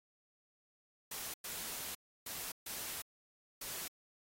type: noise bursts at uneven times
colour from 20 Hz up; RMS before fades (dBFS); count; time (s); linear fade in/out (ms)
white; -43; 5; 1.11-1.34 / 1.44-1.95 / 2.26-2.52 / 2.66-3.02 / 3.61-3.88; 5
effects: AAC 48 kbps